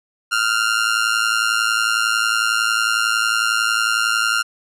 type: tone with amplitude modulation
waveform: sawtooth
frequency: 1396.9 Hz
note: F6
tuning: in tune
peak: -9 dBFS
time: 0.31-4.43 s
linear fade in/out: 20 ms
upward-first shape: sine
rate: 111 Hz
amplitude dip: 75%
effects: low-pass 10000 Hz 12 dB/octave

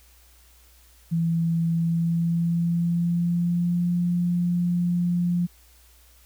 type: tone with pitch glide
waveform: sine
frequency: 166.2 to 175.07 Hz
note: E3 to F3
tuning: +15 to +5 cents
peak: -20 dBFS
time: 1.11-5.47 s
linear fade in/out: 20 ms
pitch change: +90 cents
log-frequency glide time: 1.72-3.92 s
effects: added 60 Hz sine -54 dBFS peak until 6.25 s + white hiss -57 dBFS RMS until 6.25 s

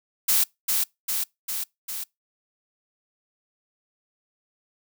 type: noise with echo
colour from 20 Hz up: blue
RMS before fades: -20 dBFS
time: 0.28-0.44 s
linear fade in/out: 10 ms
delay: 400 ms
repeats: 4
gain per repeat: -3 dB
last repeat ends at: 2.04 s
effects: noise-tail reverb RT60 0.2 s tail -25 dB re dry

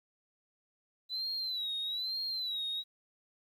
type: tone with vibrato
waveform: sine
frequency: 3972 Hz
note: B7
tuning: 9 cents sharp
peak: -32 dBFS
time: 1.09-2.84 s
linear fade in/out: 50 ms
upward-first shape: sine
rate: 1.1 Hz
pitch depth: 110 cents each way
effects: tanh soft clip ceiling -30 dBFS + 11-bit

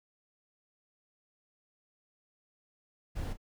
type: noise with echo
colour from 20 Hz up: brown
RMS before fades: -36 dBFS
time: 3.15-3.34 s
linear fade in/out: 20 ms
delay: 33 ms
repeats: 1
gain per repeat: -11 dB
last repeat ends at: 3.373 s
effects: none

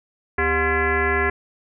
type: tone with frequency modulation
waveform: sine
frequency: 1046.5 Hz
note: C6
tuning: in tune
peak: -17 dBFS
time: 0.38-1.3 s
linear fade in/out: 5 ms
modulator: 324 Hz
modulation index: 3.2
effects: none

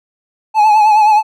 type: tone with vibrato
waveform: triangle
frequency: 853 Hz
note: G#5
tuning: 46 cents sharp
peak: -4 dBFS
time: 0.54-1.23 s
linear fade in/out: 50 ms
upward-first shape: triangle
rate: 9.5 Hz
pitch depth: 61 cents each way
effects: none

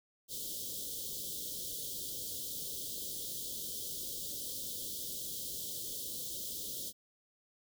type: band-stop noise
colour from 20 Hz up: white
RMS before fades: -41 dBFS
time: 0.28-6.93 s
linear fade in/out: 50 ms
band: 580 to 3100 Hz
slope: 96 dB/octave
effects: none

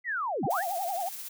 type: linear two-way sweep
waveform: sine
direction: down then up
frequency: 2045 to 116.54 to 2045 Hz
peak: -28 dBFS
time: 0.04-0.64 s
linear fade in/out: 50 ms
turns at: 0.45 s
type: tone with vibrato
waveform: sine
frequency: 738 Hz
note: F#5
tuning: 5 cents flat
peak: -29 dBFS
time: 0.43-1.09 s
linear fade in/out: 5 ms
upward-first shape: triangle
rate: 11 Hz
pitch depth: 190 cents each way
type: noise with tremolo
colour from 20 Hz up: blue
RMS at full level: -39 dBFS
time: 0.5-1.29 s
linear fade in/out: 10 ms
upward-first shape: square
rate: 16 Hz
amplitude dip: 25%
effects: none

